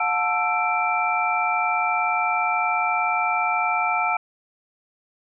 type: tone cluster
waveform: sine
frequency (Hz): 722 / 879 / 1327 / 2348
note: F#5 / A5 / E6 / D7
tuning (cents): -43 / -2 / +11 / -1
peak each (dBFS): -25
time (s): 0-4.17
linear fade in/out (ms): 5
effects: none